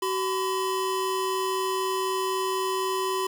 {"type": "tone pair together", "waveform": "square", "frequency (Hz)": [378.3, 1011], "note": ["F#4", "B5"], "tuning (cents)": [38, 40], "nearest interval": "octave + perfect fourth", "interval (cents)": 1702, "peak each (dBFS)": [-28, -29], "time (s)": [0.02, 3.27], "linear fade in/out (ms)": 5, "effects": ["8-bit"]}